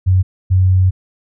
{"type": "tone pair in turn", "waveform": "sine", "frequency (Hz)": [93, 93], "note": ["F#2", "F#2"], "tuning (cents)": [9, 9], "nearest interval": "unison", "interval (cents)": 0, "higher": "neither", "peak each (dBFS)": -8, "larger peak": "neither", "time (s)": [[0.06, 0.23], [0.5, 0.91]], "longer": "second", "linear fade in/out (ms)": 20, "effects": []}